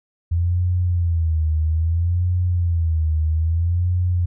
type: tone with vibrato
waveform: sine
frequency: 83.8 Hz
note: E2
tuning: 29 cents sharp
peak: -16 dBFS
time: 0.31-4.26 s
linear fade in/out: 10 ms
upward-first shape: sine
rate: 0.61 Hz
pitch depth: 120 cents each way
effects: none